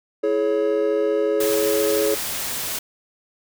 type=chord; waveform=triangle; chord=C# minor; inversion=first; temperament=equal with one note detuned; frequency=329.6 / 424 / 554.4 Hz; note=E4 / G#4 / C#5; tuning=0 / +36 / 0 cents; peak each=-24 / -18 / -21 dBFS; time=0.23-2.15 s; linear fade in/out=10 ms
type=noise; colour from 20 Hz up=white; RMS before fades=-27 dBFS; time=1.4-2.79 s; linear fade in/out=5 ms
effects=none